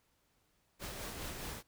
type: noise with tremolo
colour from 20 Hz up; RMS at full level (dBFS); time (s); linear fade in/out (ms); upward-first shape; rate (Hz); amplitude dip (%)
pink; -42; 0.79-1.63; 50; sine; 4.8; 35
effects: pink hiss -75 dBFS RMS until 1.67 s